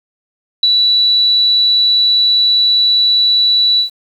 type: tone with ADSR envelope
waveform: sine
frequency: 3945 Hz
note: B7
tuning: 3 cents flat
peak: -6 dBFS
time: 0.63-3.9 s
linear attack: 3 ms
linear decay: 29 ms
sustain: -2 dB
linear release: 110 ms
effects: 7-bit